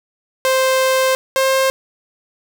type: tone pair in turn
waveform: sawtooth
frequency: 523.3 / 530.9 Hz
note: C5 / C5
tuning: 0 / +25 cents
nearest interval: unison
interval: 25 cents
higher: second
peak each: -9 dBFS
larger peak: neither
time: 0.45-1.15 / 1.36-1.7 s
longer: first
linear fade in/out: 0 ms
effects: none